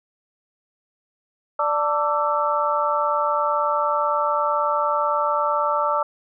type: tone cluster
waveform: sine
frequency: 588 / 892 / 1161 / 1330 Hz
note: D5 / A5 / D6 / E6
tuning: +2 / +23 / -20 / +15 cents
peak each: -24 dBFS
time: 1.59-6.03 s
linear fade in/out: 5 ms
effects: none